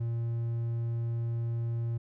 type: tone with hard clipping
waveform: triangle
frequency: 116.54 Hz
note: A#2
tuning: in tune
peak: -30 dBFS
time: 0-1.98 s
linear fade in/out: 10 ms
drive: 6 dB
effects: none